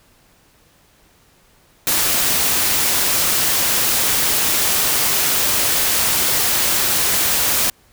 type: noise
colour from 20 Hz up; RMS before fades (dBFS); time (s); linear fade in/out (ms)
white; -17; 1.87-7.7; 2
effects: pink hiss -54 dBFS RMS until 7.92 s